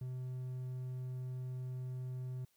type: tone with hard clipping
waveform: triangle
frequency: 127.6 Hz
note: C3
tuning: 43 cents flat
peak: -40 dBFS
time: 0.01-2.45 s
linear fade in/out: 5 ms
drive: 6 dB
effects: white hiss -75 dBFS RMS until 2.56 s